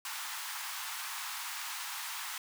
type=high-pass noise; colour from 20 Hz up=pink; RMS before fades=-40 dBFS; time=0.05-2.38 s; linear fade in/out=2 ms; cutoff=860 Hz; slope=48 dB/octave; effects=none